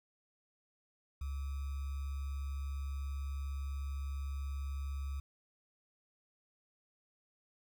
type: tone with sample-and-hold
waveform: sine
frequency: 69.3 Hz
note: C#2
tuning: in tune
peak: -36 dBFS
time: 1.21-5.2 s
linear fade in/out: 5 ms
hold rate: 1225 Hz
effects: none